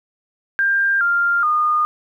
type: tone with pitch steps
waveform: sine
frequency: 1594 / 1395.7 / 1222.1 Hz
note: G6 / F6 / D#6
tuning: +28 / -2 / -31 cents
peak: -14 dBFS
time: 0.59-1.85 s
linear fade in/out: 0 ms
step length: 420 ms
effects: 9-bit